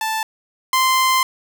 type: tone pair in turn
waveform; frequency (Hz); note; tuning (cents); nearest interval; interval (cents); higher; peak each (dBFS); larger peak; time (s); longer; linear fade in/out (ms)
sawtooth; 880 / 1040.8; A5 / C6; 0 / -9; minor third; 291; second; -16 / -10; second; 0.01-0.23 / 0.73-1.23; second; 2
effects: none